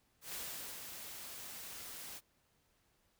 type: noise with ADSR envelope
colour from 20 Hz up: white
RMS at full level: -43 dBFS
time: 0.21-2.21 s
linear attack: 120 ms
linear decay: 470 ms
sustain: -5 dB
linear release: 45 ms
effects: pink hiss -75 dBFS RMS until 3.19 s